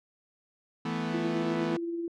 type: chord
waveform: sawtooth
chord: E suspended fourth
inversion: none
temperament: equal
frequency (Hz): 164.81 / 220 / 246.9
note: E3 / A3 / B3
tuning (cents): 0 / 0 / 0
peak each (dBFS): -30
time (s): 0.85-1.77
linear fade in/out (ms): 5
type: tone with tremolo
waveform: sine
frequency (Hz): 338.2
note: E4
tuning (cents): +44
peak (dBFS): -29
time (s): 1.14-2.08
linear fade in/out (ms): 2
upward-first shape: sine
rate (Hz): 19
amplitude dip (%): 35
effects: low-pass 4000 Hz 12 dB/octave